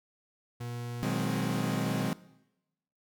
40% pulse tone, 120.1 Hz, B2, 48 cents flat, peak -35 dBFS, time 0.6-2.09 s, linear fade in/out 10 ms
40% pulse chord, Ab dominant seventh, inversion second, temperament equal, 155.56 / 185 / 207.7 / 261.6 Hz, Eb3 / Gb3 / Ab3 / C4, 0 / 0 / 0 / 0 cents, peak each -34 dBFS, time 1.03-2.13 s, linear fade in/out 0 ms
effects noise-tail reverb RT60 0.9 s tail -19 dB re dry

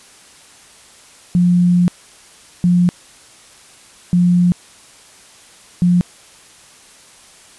sine tone bursts at uneven times, 176.8 Hz, F3, 22 cents sharp, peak -9 dBFS, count 4, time 1.35-1.88 / 2.64-2.89 / 4.13-4.52 / 5.82-6.01 s, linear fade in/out 0 ms, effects white hiss -44 dBFS RMS until 7.58 s + resampled to 24000 Hz

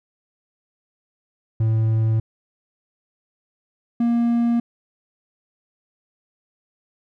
triangle tone pair in turn, 111.1 / 235.4 Hz, A2 / A#3, +17 / +17 cents, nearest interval octave + minor second, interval 1300 cents, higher second, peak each -14 dBFS, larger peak neither, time 1.6-2.2 / 4-4.6 s, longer neither, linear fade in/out 5 ms, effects none

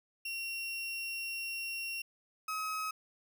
35% pulse tone pair in turn, 2740 / 1273.8 Hz, F7 / D#6, -34 / +40 cents, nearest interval octave + minor second, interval 1326 cents, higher first, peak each -35 / -33 dBFS, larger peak second, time 0.25-2.02 / 2.48-2.91 s, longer first, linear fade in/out 5 ms, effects none

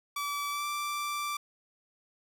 sawtooth tone with pitch glide, 1152 to 1172.8 Hz, D6 to D6, -34 to -3 cents, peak -28 dBFS, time 0.16-1.37 s, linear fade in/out 5 ms, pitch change +31 cents, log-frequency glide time 0.5-0.66 s, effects none

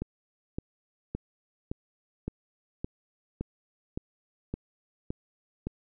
click train, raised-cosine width 3 ms, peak -19 dBFS, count 11, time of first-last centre 0.02-5.67 s, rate 1.77 Hz, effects none

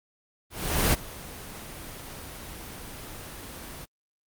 pink noise with ADSR envelope, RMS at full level -21 dBFS, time 0.5-3.86 s, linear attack 430 ms, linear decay 24 ms, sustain -19 dB, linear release 27 ms, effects Opus 24 kbps

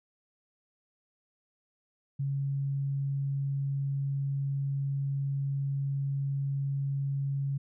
sine tone, 138.59 Hz, C#3, in tune, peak -28 dBFS, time 2.19-7.58 s, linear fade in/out 10 ms, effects none

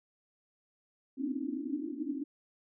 white band-pass noise, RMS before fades -36 dBFS, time 1.17-2.24 s, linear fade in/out 20 ms, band 250 to 320 Hz, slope 96 dB/octave, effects none

